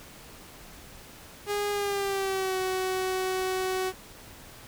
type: tone with pitch glide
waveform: sawtooth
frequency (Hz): 410.4 to 374.2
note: G#4 to F#4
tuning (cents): -21 to +20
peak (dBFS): -23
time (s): 1.46-3.93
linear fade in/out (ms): 50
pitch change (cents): -159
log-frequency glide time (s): 1.71-2.58
effects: pink hiss -48 dBFS RMS until 4.67 s